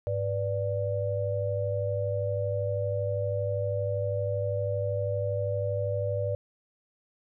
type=tone cluster; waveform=sine; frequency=103.1 / 491.4 / 584 Hz; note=G#2 / B4 / D5; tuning=-12 / -9 / -10 cents; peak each=-30 / -33 / -30 dBFS; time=0.07-6.35 s; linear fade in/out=0 ms; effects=none